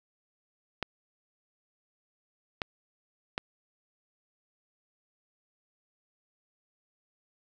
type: clicks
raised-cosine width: 0.3 ms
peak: -14 dBFS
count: 3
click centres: 0.827 / 2.618 / 3.379 s
effects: none